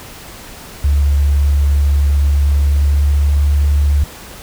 sine tone with pitch glide, 71.3 to 72.17 Hz, C#2 to D2, +49 to -30 cents, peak -9 dBFS, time 0.84-4.04 s, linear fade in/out 5 ms, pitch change +21 cents, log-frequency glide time 2.41-3.31 s, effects pink hiss -34 dBFS RMS until 4.42 s

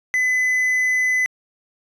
triangle tone with hard clipping, 2012 Hz, B6, 32 cents sharp, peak -17 dBFS, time 0.14-1.26 s, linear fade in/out 0 ms, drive 6 dB, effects resampled to 32000 Hz

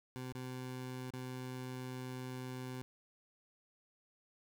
20% pulse tone with dropouts, 127.8 Hz, C3, 40 cents flat, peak -37 dBFS, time 0.16-2.82 s, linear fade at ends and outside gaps 0 ms, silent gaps 0.324-0.351 / 1.105-1.136 s, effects none

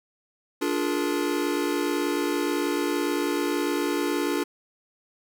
square chord, Bb dominant seventh, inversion first, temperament just, 291.4 / 349.6 / 419.5 / 466.2 Hz, D4 / F4 / Ab4 / Bb4, -13 / +2 / +17 / 0 cents, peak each -28 / -29 / -32 / -34 dBFS, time 0.61-4.44 s, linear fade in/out 10 ms, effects none

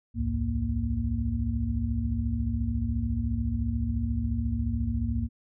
sine tone cluster, 62.7 / 76.8 / 105.5 / 233 Hz, B1 / D#2 / G#2 / A#3, +27 / -22 / +28 / -1 cents, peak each -31 dBFS, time 0.14-5.29 s, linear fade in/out 50 ms, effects none

